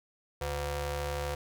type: ring-modulated tone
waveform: sawtooth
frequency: 216.8 Hz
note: A3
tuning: 25 cents flat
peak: -25 dBFS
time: 0.41-1.35 s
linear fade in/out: 5 ms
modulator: 289 Hz
effects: none